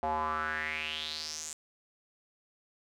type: tone with band-pass filter sweep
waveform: square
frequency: 77.78 Hz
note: D#2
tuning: in tune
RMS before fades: -35 dBFS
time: 0.03-1.53 s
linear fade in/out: 0 ms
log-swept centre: 750 to 7600 Hz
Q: 5.5
effects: none